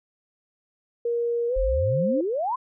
sine tone with pitch glide, 471.7 to 526.4 Hz, A#4 to C5, +20 to +10 cents, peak -22 dBFS, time 1.05-2.21 s, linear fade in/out 5 ms, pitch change +190 cents, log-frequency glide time 1.48-1.56 s
sine exponential sweep, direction up, 36.71 to 1067 Hz, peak -23 dBFS, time 1.56-2.56 s, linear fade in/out 10 ms
effects none

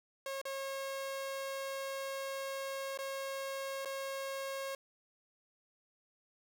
sawtooth tone with dropouts, 543 Hz, C#5, 36 cents flat, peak -34 dBFS, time 0.26-4.75 s, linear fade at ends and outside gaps 2 ms, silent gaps 0.415-0.453 / 2.975-2.988 / 3.849-3.856 s, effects none

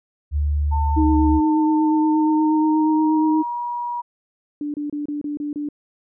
sine tone, 73.42 Hz, D2, in tune, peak -17 dBFS, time 0.31-1.41 s, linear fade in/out 50 ms
sine tone with pitch glide, 896 to 960.3 Hz, A5 to B5, +31 to -49 cents, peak -23 dBFS, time 0.71-4.02 s, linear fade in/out 20 ms, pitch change +120 cents, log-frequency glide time 1.95-3.61 s
sine tone with vibrato, 311.1 Hz, D#4, in tune, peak -15 dBFS, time 0.96-3.43 s, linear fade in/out 20 ms, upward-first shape triangle, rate 8.4 Hz, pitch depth 18 cents each way
sine tone bursts, 293.7 Hz, D4, in tune, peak -23 dBFS, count 7, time 4.61-5.688 s, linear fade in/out 2 ms, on 130 ms, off 28 ms
effects none

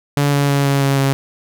sawtooth tone with pitch steps, 143.2 / 141.88 / 140.58 / 139.28 / 138 / 136.73 Hz, D3 / C#3 / C#3 / C#3 / C#3 / C#3, -43 / +41 / +25 / +9 / -7 / -23 cents, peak -9 dBFS, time 0.17-1.13 s, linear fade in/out 0 ms, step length 160 ms, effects none

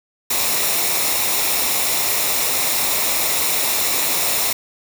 white noise with comb filter, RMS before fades -19 dBFS, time 0.3-4.53 s, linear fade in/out 5 ms, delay 0.64 ms, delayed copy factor -0.5, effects none

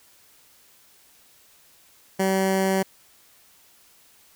15% pulse tone with notch filter, 191.4 Hz, G3, 41 cents flat, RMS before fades -22 dBFS, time 2.19-2.83 s, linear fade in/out 10 ms, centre 3700 Hz, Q 2, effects white hiss -56 dBFS RMS until 4.35 s

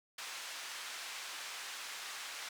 pink band-pass noise, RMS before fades -45 dBFS, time 0.18-2.49 s, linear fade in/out 5 ms, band 1300 to 7900 Hz, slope 12 dB/octave, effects none

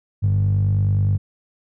15% pulse tone with band-pass filter, 49.53 Hz, G1, 19 cents sharp, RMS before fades -18 dBFS, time 0.22-1.18 s, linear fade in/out 20 ms, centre 110 Hz, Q 8.4, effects none

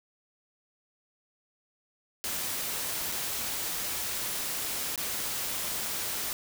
white noise with dropouts, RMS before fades -33 dBFS, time 2.24-6.33 s, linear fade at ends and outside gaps 0 ms, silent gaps 3.117-3.121 / 4.958-4.977 s, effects none

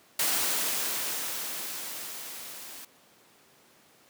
white noise with level ramp, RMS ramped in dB -26 to -44 dBFS, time 0.19-2.85 s, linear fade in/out 5 ms, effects pink hiss -59 dBFS RMS until 4.09 s + high-pass 200 Hz 12 dB/octave

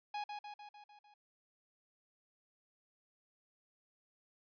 45% pulse tone with echo, 830.6 Hz, G#5, in tune, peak -38 dBFS, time 0.14-0.24 s, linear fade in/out 5 ms, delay 150 ms, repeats 6, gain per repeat -4 dB, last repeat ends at 1.14 s, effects resampled to 11025 Hz

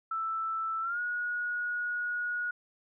sine tone with pitch glide, 1323 to 1451.1 Hz, E6 to F#6, +6 to -34 cents, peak -30 dBFS, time 0.11-2.51 s, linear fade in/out 5 ms, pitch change +160 cents, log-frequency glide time 0.81-1 s, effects none

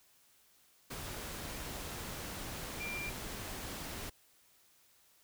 sine tone in noise, 2374 Hz, D7, 18 cents sharp, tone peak -39 dBFS, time 2.8-3.1 s, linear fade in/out 10 ms, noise pink, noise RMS -43 dBFS, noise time 0.9-4.1 s, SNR +1 dB, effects white hiss -67 dBFS RMS until 5.23 s

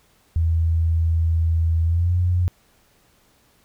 sine tone with pitch glide, 82.1 to 89.02 Hz, E2 to F2, -6 to +34 cents, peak -16 dBFS, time 0.36-2.48 s, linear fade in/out 0 ms, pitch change +140 cents, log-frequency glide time 1.84-2.15 s, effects pink hiss -59 dBFS RMS until 3.64 s

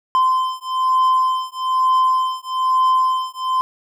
triangle beating tone pair, 1033 / 1034.1 Hz, C6 / C6, -22 / -21 cents, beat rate 1.1 Hz, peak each -16 / -16 dBFS, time 0.15-3.61 s, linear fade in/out 0 ms, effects none

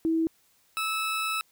sine / 20% pulse tone pair in turn, 325 / 1305.6 Hz, E4 / E6, -24 / -17 cents, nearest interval 2 octaves, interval 2407 cents, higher second, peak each -22 dBFS, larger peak neither, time 0.05-0.27 / 0.77-1.41 s, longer second, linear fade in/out 0 ms, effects white hiss -65 dBFS RMS until 1.51 s

